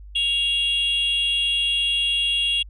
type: tone pair together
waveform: sine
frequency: 2794 / 3323 Hz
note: F7 / G#7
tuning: 0 / 0 cents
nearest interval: minor third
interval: 300 cents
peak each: -20 dBFS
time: 0.15-2.63 s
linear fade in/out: 10 ms
effects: tanh soft clip ceiling -15 dBFS + added 50 Hz sine -38 dBFS peak until 2.69 s